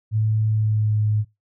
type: tone with pitch glide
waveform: sine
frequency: 108.8 to 106.5 Hz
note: A2 to G#2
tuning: -19 to +44 cents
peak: -17 dBFS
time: 0.11-1.25 s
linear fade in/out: 50 ms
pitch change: -37 cents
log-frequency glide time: 0.46-0.99 s
effects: noise-tail reverb RT60 0.2 s tail -21 dB re dry